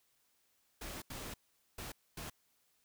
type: noise bursts at uneven times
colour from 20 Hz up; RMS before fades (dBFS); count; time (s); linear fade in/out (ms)
pink; -45; 4; 0.81-1.02 / 1.1-1.34 / 1.78-1.92 / 2.17-2.3; 5
effects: white hiss -75 dBFS RMS until 2.84 s